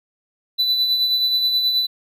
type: tone with tremolo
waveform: triangle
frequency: 3986 Hz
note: B7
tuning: 15 cents sharp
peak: -13 dBFS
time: 0.58-1.87 s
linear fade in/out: 20 ms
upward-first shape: sine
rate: 9.4 Hz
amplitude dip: 40%
effects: none